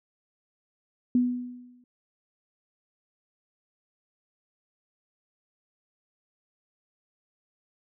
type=tone with exponential decay; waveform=sine; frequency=246.9 Hz; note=B3; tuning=in tune; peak=-17 dBFS; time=1.15-1.84 s; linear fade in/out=2 ms; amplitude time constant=150 ms; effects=none